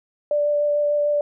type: tone with vibrato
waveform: sine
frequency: 587.3 Hz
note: D5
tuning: in tune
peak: -17 dBFS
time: 0.31-1.21 s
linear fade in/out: 2 ms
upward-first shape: sine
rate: 6.7 Hz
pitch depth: 9 cents each way
effects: none